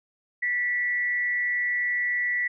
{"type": "tone with frequency modulation", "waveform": "sine", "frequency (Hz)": 1957, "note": "B6", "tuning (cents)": -16, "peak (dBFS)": -23, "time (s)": [0.42, 2.48], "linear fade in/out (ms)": 10, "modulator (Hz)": 185, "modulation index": 0.35, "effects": []}